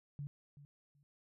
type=tone with echo; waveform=sine; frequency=143.5 Hz; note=D3; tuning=40 cents flat; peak=-40 dBFS; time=0.19-0.27 s; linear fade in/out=0 ms; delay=380 ms; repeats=2; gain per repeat=-14 dB; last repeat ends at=1.03 s; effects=none